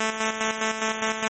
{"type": "tone with tremolo", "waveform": "5% pulse", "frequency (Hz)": 220, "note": "A3", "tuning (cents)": 0, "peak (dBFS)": -11, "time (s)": [0, 1.28], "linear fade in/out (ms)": 5, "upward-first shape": "square", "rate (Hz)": 4.9, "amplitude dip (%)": 55, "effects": ["MP3 32 kbps"]}